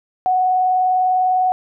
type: tone with vibrato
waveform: sine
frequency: 740 Hz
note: F#5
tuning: in tune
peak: -13 dBFS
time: 0.26-1.52 s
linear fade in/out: 0 ms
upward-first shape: sine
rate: 20 Hz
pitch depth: 23 cents each way
effects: none